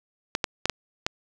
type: clicks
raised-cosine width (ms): 0.2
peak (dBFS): -6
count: 5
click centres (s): 0.351 / 0.442 / 0.656 / 0.697 / 1.065
effects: none